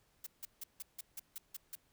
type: noise bursts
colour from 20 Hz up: blue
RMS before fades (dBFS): -44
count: 9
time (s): 0.24-1.754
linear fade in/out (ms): 5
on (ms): 26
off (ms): 160
effects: pink hiss -73 dBFS RMS until 1.92 s